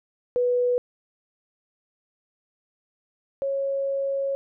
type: tone pair in turn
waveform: sine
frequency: 491.7 / 549.4 Hz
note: B4 / C#5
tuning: -8 / -16 cents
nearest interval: major second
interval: 192 cents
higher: second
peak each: -19 / -23 dBFS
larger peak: first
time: 0.36-0.78 / 3.42-4.35 s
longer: second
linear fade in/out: 0 ms
effects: none